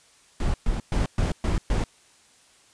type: noise bursts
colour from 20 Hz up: brown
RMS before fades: -23 dBFS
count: 6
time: 0.4-1.84 s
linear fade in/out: 2 ms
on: 140 ms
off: 120 ms
effects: white hiss -57 dBFS RMS until 2.73 s + resampled to 22050 Hz